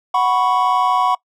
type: chord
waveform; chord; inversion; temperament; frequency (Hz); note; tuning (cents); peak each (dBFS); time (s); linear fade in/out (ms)
triangle; F# suspended fourth; none; equal; 740 / 987.8 / 1108.7; F#5 / B5 / C#6; 0 / 0 / 0; -16; 0.14-1.15; 5
effects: noise-tail reverb RT60 0.1 s tail -23 dB re dry